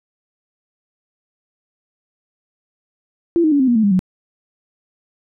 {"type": "tone with pitch steps", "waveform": "sine", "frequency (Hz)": [339.2, 311, 285.2, 261.6, 239.9, 219.9, 201.7, 184.95], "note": ["E4", "D#4", "C#4", "C4", "A#3", "A3", "G3", "F#3"], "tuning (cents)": [50, -1, 49, 0, 50, -1, 50, 0], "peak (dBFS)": -11, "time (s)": [3.36, 3.992], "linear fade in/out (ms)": 0, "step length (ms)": 79, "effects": []}